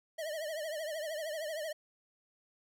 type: tone with vibrato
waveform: square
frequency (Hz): 622.3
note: D#5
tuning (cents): 0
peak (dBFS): -37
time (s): 0.18-1.73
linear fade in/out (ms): 10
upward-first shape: triangle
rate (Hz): 13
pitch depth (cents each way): 120
effects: none